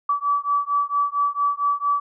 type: beating tone pair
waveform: sine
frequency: 1148 / 1152.4 Hz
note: D6 / D6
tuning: -40 / -33 cents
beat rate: 4.4 Hz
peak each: -22 dBFS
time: 0.09-2 s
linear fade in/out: 5 ms
effects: none